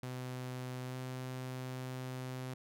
sawtooth tone with pitch glide, 127 to 128.55 Hz, B2 to C3, +49 to -30 cents, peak -36 dBFS, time 0.03-2.54 s, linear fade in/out 2 ms, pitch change +21 cents, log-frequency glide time 0.85-0.96 s, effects none

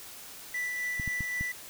triangle tone with tremolo, 1975.5 Hz, B6, in tune, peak -28 dBFS, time 0.54-1.52 s, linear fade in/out 5 ms, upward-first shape sine, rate 3.8 Hz, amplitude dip 25%
clicks, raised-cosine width 5 ms, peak -23 dBFS, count 4, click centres 0.998 / 1.077 / 1.207 / 1.41 s
effects white hiss -46 dBFS RMS until 1.69 s

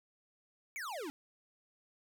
square exponential sweep, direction down, 2370 to 265.9 Hz, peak -40 dBFS, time 0.76-1.1 s, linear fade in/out 0 ms, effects none

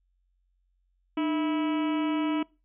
harmonic tone with a mistuned harmonic, 326 Hz, E4, 19 cents flat, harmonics 1 / 2 / 3 / 4 / 5 / 6 / 7 / 8 / 9 / 10, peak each -25 / -38 / -37 / -40 / -49 / -49 / -43 / -46 / -44 / -53 dBFS, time 1.17-2.43 s, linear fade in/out 5 ms, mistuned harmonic 1, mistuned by -120 cents, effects noise-tail reverb RT60 0.3 s tail -24 dB re dry + added 45 Hz sine -68 dBFS peak until 2.64 s

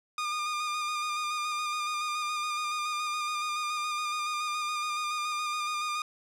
sawtooth tone with vibrato, 1215 Hz, D#6, 42 cents flat, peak -26 dBFS, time 0.18-6.02 s, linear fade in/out 2 ms, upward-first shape square, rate 7.1 Hz, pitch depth 20 cents each way, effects low-pass 8000 Hz 12 dB/octave

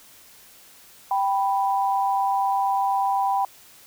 sine tone pair together, 784 / 987.8 Hz, G5 / B5, 0 / 0 cents, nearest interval major third, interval 400 cents, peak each -21 / -24 dBFS, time 1.11-3.45 s, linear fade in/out 2 ms, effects white hiss -50 dBFS RMS until 3.86 s

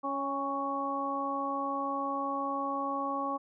harmonic tone with a mistuned harmonic, 277.7 Hz, C#4, 3 cents sharp, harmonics 1 / 2 / 3 / 4, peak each -37 / -38 / -37 / -33 dBFS, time 0.03-3.38 s, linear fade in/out 20 ms, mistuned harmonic 3, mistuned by -25 cents, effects none

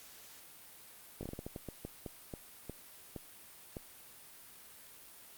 slowing click train, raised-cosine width 2 ms, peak -28 dBFS, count 15, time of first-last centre 1.21-3.768 s, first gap 20 ms, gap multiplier 1.3, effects white hiss -55 dBFS RMS until 5.37 s + Opus 48 kbps

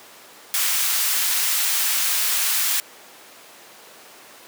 white high-pass noise, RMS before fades -21 dBFS, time 0.54-2.8 s, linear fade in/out 0 ms, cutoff 1200 Hz, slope 12 dB/octave, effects pink hiss -44 dBFS RMS until 4.47 s + high-pass 400 Hz 12 dB/octave

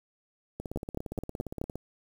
two click trains, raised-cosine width 2 ms, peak -18 / -23 dBFS, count 5 / 21, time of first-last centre 0.76-1.615 / 0.6-1.756 s, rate 4.68 / 17.3 Hz, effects 8-bit

